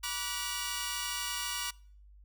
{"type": "tone cluster", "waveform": "10% pulse", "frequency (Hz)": [970, 1157, 1471, 2802], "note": ["B5", "D6", "F#6", "F7"], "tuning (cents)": [-31, -26, -11, 5], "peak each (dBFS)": -31, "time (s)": [0.03, 1.71], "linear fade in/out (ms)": 10, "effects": ["noise-tail reverb RT60 0.5 s tail -24 dB re dry", "added 50 Hz sine -53 dBFS peak until 2.24 s"]}